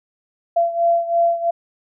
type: beating tone pair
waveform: sine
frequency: 680 / 683 Hz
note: F5 / F5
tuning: -46 / -39 cents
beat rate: 3 Hz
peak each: -16 / -20 dBFS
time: 0.56-1.51 s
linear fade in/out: 10 ms
effects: none